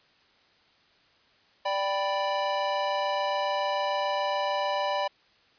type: chord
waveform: square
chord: G major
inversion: second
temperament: equal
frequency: 587.3 / 784 / 987.8 Hz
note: D5 / G5 / B5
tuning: 0 / 0 / 0 cents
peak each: -30 / -32 / -31 dBFS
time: 1.65-5.08 s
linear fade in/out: 10 ms
effects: white hiss -62 dBFS RMS until 5.58 s + resampled to 11025 Hz